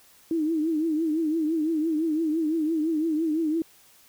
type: tone with vibrato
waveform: sine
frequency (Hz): 316.8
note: D#4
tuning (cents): +31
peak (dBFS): -22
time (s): 0.31-3.62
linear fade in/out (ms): 2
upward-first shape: triangle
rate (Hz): 5.9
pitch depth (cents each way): 110
effects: white hiss -56 dBFS RMS until 4.08 s